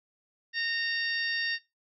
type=harmonic tone; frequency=922 Hz; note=A#5; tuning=19 cents flat; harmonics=2 / 3 / 4 / 5 / 6; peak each=-30 / -37 / -38 / -37 / -39 dBFS; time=0.53-1.59 s; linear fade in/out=50 ms; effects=noise-tail reverb RT60 0.2 s tail -17 dB re dry

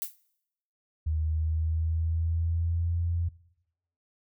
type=noise with exponential decay; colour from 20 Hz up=violet; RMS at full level=-28 dBFS; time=0.02-0.16 s; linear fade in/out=0 ms; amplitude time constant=30 ms
type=tone with pitch glide; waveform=sine; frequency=78.2 to 85.28 Hz; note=D#2 to F2; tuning=+9 to -41 cents; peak=-25 dBFS; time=1.06-3.29 s; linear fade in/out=10 ms; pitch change=+150 cents; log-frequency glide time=1.19-2.97 s
effects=noise-tail reverb RT60 0.8 s tail -21 dB re dry

